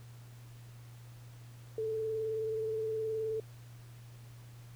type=tone with vibrato; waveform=sine; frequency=440 Hz; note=A4; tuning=in tune; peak=-32 dBFS; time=1.78-3.4 s; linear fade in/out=2 ms; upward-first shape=sine; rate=19 Hz; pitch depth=22 cents each way; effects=added 119 Hz sine -49 dBFS peak until 4.75 s + pink hiss -61 dBFS RMS until 4.75 s